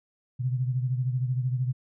sine beating tone pair, 125.4 / 138.4 Hz, B2 / C#3, +27 / -2 cents, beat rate 13 Hz, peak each -25 / -32 dBFS, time 0.39-1.73 s, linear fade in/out 20 ms, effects none

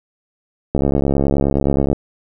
click train, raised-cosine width 2 ms, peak -3 dBFS, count 83, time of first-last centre 0.75-1.93 s, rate 69.5 Hz, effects none

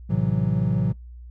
triangle chord, F# half-diminished seventh, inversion first, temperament equal, 110 / 130.81 / 164.81 / 185 Hz, A2 / C3 / E3 / F#3, 0 / 0 / 0 / 0 cents, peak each -23 dBFS, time 0.09-0.93 s, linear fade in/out 20 ms, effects noise-tail reverb RT60 0.2 s tail -26 dB re dry + added 60 Hz sine -38 dBFS peak until 1.3 s

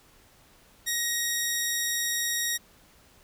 10% pulse tone, 1884 Hz, A#6, 18 cents sharp, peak -17 dBFS, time 0.86-2.58 s, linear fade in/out 20 ms, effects pink hiss -58 dBFS RMS until 3.23 s

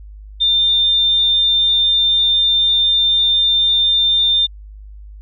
sine tone, 3602 Hz, A7, 40 cents sharp, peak -11 dBFS, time 0.4-4.47 s, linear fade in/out 20 ms, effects added 51 Hz sine -33 dBFS peak until 5.21 s

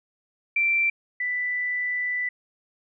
sine tone pair in turn, 2349 / 1982.7 Hz, D7 / B6, 0 / +6 cents, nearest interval minor third, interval 294 cents, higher first, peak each -19 / -24 dBFS, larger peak first, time 0.56-0.9 / 1.2-2.29 s, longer second, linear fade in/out 5 ms, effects none

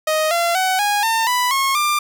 sawtooth tone with pitch steps, 624 / 684.4 / 750.7 / 823.4 / 903.1 / 990.5 / 1086.4 / 1191.6 Hz, D#5 / F5 / F#5 / G#5 / A5 / B5 / C#6 / D6, +5 / -35 / +25 / -15 / +45 / +5 / -35 / +25 cents, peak -12 dBFS, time 0.07-1.99 s, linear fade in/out 5 ms, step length 240 ms, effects none

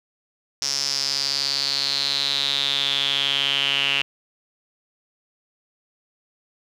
sawtooth tone with band-pass filter sweep, 139.5 Hz, C#3, 11 cents sharp, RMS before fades -23 dBFS, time 0.62-4.02 s, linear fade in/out 0 ms, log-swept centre 5500 to 2800 Hz, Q 8, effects none

